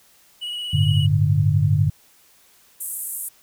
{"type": "tone with vibrato", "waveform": "triangle", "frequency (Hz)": 2924, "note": "F#7", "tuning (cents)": -21, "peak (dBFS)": -25, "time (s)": [0.41, 1.07], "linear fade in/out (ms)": 20, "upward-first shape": "square", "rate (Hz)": 17, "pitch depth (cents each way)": 18}
{"type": "chord", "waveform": "sine", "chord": "G suspended second", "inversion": "none", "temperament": "equal", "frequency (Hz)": [98, 110, 146.83], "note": ["G2", "A2", "D3"], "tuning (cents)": [0, 0, 0], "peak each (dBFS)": [-19, -21, -18], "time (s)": [0.73, 1.9], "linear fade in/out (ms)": 10}
{"type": "band-pass noise", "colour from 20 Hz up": "pink", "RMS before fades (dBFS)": -30, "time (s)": [2.8, 3.29], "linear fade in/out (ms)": 10, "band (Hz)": [8500, 14000], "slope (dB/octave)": 48}
{"effects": ["white hiss -55 dBFS RMS until 3.42 s"]}